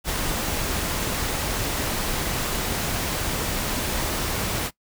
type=noise; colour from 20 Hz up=pink; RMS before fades=-26 dBFS; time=0.04-4.71 s; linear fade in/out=50 ms; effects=noise-tail reverb RT60 0.1 s tail -20 dB re dry